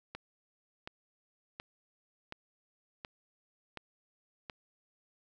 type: click train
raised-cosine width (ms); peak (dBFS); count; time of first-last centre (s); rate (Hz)
0.3; -25; 7; 0.15-4.498; 1.38
effects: none